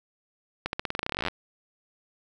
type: accelerating click train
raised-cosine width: 0.3 ms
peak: -12 dBFS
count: 21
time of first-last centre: 0.66-1.284 s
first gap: 71 ms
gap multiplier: 0.9
effects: 9-bit